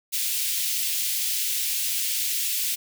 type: high-pass noise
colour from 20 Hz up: white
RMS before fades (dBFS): -26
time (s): 0.12-2.76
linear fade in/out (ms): 20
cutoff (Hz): 2400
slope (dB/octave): 24
effects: none